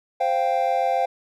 triangle chord, C suspended fourth, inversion none, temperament just, 523.3 / 697.7 / 784.9 Hz, C5 / F5 / G5, 0 / -2 / +2 cents, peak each -23 / -21 / -21 dBFS, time 0.2-1.06 s, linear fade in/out 10 ms, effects none

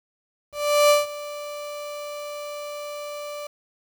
35% pulse tone with ADSR envelope, 587.3 Hz, D5, in tune, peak -11 dBFS, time 0.52-3.47 s, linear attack 380 ms, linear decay 160 ms, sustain -19 dB, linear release 4 ms, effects 8-bit

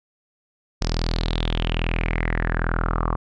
sawtooth tone with low-pass filter sweep, 41.2 Hz, E1, in tune, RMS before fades -23 dBFS, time 0.81-3.16 s, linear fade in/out 10 ms, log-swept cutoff 5400 to 1100 Hz, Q 6.1, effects none

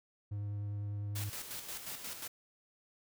triangle tone with vibrato, 102.5 Hz, G#2, 22 cents flat, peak -34 dBFS, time 0.31-1.3 s, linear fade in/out 10 ms, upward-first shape triangle, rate 10 Hz, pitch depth 12 cents each way
white noise with tremolo, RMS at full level -42 dBFS, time 1.15-2.28 s, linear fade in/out 10 ms, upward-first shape square, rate 5.6 Hz, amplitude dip 50%
effects none

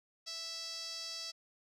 sawtooth tone with band-pass filter, 659.3 Hz, E5, in tune, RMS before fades -43 dBFS, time 0.26-1.32 s, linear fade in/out 20 ms, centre 5000 Hz, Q 5.5, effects none

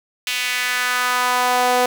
sawtooth tone with high-pass filter sweep, 248.8 Hz, B3, 13 cents sharp, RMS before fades -19 dBFS, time 0.27-1.86 s, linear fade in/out 2 ms, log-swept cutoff 2700 to 580 Hz, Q 2.1, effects none

